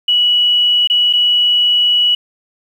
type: tone with dropouts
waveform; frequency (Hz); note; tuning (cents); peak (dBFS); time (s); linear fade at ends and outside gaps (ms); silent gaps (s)
sine; 2935; F#7; -15; -9; 0.08-2.15; 5; 0.874-0.899 / 1.129-1.134
effects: 7-bit